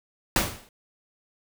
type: noise with exponential decay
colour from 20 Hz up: pink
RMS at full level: -19 dBFS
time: 0.36-0.69 s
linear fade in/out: 2 ms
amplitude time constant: 71 ms
effects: none